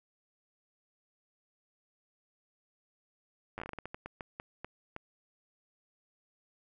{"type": "slowing click train", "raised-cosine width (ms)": 0.5, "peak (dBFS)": -25, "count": 16, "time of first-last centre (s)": [3.58, 4.964], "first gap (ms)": 9, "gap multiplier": 1.29, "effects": []}